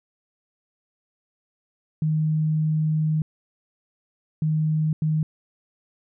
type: tone bursts at uneven times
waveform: sine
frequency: 155.56 Hz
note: D#3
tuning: in tune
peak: -19 dBFS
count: 3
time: 2.02-3.22 / 4.42-4.93 / 5.02-5.23 s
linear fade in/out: 2 ms
effects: none